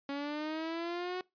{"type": "linear sweep", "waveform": "sawtooth", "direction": "up", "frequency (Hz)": [277.5, 369.2], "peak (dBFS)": -31, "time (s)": [0.09, 1.21], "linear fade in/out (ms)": 2, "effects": ["noise-tail reverb RT60 0.2 s tail -23 dB re dry", "resampled to 11025 Hz"]}